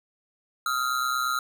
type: ring-modulated tone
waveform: square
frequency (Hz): 1324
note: E6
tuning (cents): +7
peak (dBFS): -22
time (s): 0.66-1.39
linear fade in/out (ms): 2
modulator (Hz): 64.4
effects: none